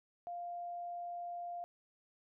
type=tone; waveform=sine; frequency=698.5 Hz; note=F5; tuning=in tune; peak=-40 dBFS; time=0.27-1.64 s; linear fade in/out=0 ms; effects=none